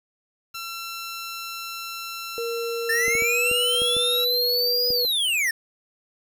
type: tone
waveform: 15% pulse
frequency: 1350 Hz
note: E6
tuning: 41 cents sharp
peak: -25 dBFS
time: 0.54-4.25 s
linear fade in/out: 10 ms
type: tone with pitch glide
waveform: sine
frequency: 466.2 to 489.1 Hz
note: A#4 to B4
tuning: 0 to -17 cents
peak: -26 dBFS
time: 2.38-5.05 s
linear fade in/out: 0 ms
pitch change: +83 cents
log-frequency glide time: 3.17-3.46 s
type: linear two-way sweep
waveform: square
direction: up then down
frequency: 1760 to 4984 to 1760 Hz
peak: -21 dBFS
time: 2.89-5.51 s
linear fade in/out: 5 ms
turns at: 4.89 s
type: clicks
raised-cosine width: 2 ms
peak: -21 dBFS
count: 7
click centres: 3.081 / 3.152 / 3.222 / 3.514 / 3.819 / 3.967 / 4.905 s
effects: 8-bit